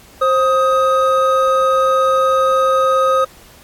triangle tone pair together, 528.3 / 1255 Hz, C5 / D#6, +17 / +15 cents, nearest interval octave + minor third, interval 1498 cents, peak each -12 dBFS, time 0.21-3.25 s, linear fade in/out 10 ms, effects pink hiss -44 dBFS RMS until 3.63 s + AAC 64 kbps

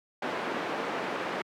pink band-pass noise, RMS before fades -33 dBFS, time 0.22-1.42 s, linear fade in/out 5 ms, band 280 to 2000 Hz, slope 12 dB/octave, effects high-pass 150 Hz 12 dB/octave

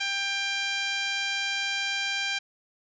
5% pulse tone with band-pass filter, 793 Hz, G5, 20 cents sharp, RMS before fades -29 dBFS, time 0-2.39 s, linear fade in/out 10 ms, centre 2200 Hz, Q 1.1, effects resampled to 16000 Hz + 10-bit

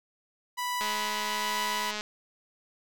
sawtooth tone with tremolo, 987 Hz, B5, 1 cent flat, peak -25 dBFS, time 0.57-1.92 s, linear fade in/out 20 ms, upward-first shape triangle, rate 1.2 Hz, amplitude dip 30%
click train, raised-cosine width 0.2 ms, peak -17 dBFS, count 254, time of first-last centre 0.81-2.009 s, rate 211 Hz
effects none

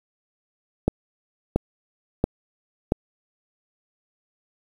click train, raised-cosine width 2 ms, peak -5 dBFS, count 4, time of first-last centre 0.88-2.921 s, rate 1.47 Hz, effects 7-bit

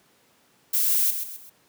violet noise with echo, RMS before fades -22 dBFS, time 0.73-1.11 s, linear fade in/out 10 ms, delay 130 ms, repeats 3, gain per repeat -8 dB, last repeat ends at 1.5 s, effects pink hiss -61 dBFS RMS until 1.68 s + high-pass 150 Hz 12 dB/octave

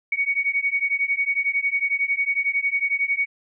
sine beating tone pair, 2232 / 2243 Hz, C#7 / C#7, +11 / +20 cents, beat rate 11 Hz, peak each -23 dBFS, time 0.12-3.26 s, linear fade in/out 5 ms, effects none

